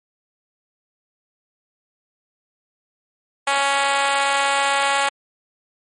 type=tone with high-pass filter; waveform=5% pulse; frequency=278.1 Hz; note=C#4; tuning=6 cents sharp; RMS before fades=-19 dBFS; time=3.47-5.09 s; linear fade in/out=5 ms; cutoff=730 Hz; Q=2.3; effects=MP3 48 kbps